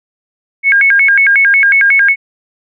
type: tone with vibrato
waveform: sine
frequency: 1886 Hz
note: A#6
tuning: 20 cents sharp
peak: -5 dBFS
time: 0.63-2.16 s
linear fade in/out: 50 ms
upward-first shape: square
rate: 5.5 Hz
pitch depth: 270 cents each way
effects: none